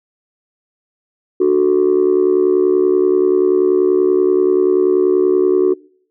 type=tone with amplitude modulation; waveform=sine; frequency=370 Hz; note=F#4; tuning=in tune; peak=-4 dBFS; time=1.4-5.74 s; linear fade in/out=10 ms; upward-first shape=sine; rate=70.4 Hz; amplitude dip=90%; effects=noise-tail reverb RT60 0.6 s tail -26 dB re dry + tanh soft clip ceiling -5 dBFS